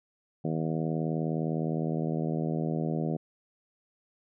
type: harmonic tone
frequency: 79.7 Hz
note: D#2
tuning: 42 cents sharp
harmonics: 2 / 3 / 4 / 5 / 6 / 7 / 8 / 9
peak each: -30 / -34 / -36 / -38 / -40 / -41 / -42 / -43 dBFS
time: 0.44-3.17 s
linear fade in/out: 10 ms
effects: none

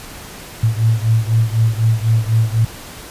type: beating tone pair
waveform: sine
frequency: 110.8 / 114.8 Hz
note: A2 / A#2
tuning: +13 / -26 cents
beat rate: 4 Hz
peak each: -14 / -16 dBFS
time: 0.63-2.65 s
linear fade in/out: 5 ms
effects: pink hiss -34 dBFS RMS until 3.1 s + resampled to 32000 Hz

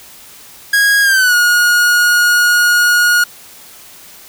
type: tone with pitch glide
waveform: 45% pulse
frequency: 1645 to 1440.4 Hz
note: G#6 to F#6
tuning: -17 to -47 cents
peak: -8 dBFS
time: 0.73-3.24 s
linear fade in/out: 5 ms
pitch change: -230 cents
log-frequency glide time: 1.02-1.35 s
effects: white hiss -38 dBFS RMS until 4.28 s

